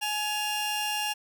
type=tone pair together; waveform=sawtooth; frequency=841.9 / 2792 Hz; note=G#5 / F7; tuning=+23 / -1 cents; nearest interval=octave + major sixth; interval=2076 cents; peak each=-27 dBFS; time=0.01-1.14 s; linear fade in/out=20 ms; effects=none